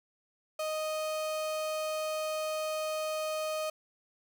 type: tone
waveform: 35% pulse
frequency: 622.3 Hz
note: D#5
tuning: in tune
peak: -30 dBFS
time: 0.59-3.7 s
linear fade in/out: 5 ms
effects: none